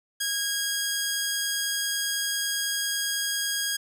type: tone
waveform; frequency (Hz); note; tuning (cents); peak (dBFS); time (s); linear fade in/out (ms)
10% pulse; 1638; G#6; -24; -17; 0.2-3.77; 10
effects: none